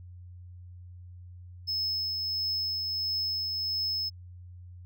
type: tone with tremolo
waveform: triangle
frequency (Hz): 5200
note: E8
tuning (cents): -24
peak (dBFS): -26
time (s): 1.67-4.1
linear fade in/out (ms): 20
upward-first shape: triangle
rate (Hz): 1.5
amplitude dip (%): 30
effects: added 89 Hz sine -44 dBFS peak until 4.85 s